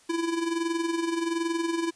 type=tone with amplitude modulation; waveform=square; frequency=334 Hz; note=E4; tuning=23 cents sharp; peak=-24 dBFS; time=0.09-1.91 s; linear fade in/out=10 ms; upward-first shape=sine; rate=21.3 Hz; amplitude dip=60%; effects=white hiss -58 dBFS RMS until 1.95 s + resampled to 22050 Hz